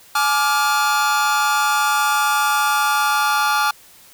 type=chord; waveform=45% pulse; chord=D diminished; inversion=second; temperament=just; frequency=845.8 / 1174.7 / 1409.6 Hz; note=Ab5 / D6 / F6; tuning=+31 / 0 / +16 cents; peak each=-20 dBFS; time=0.15-3.71 s; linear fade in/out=5 ms; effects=white hiss -47 dBFS RMS until 4.13 s